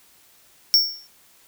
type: tone with exponential decay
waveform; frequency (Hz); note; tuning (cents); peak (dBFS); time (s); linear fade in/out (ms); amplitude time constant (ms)
square; 5470; F8; -37; -10; 0.74-1.07; 0; 70
effects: white hiss -55 dBFS RMS until 1.47 s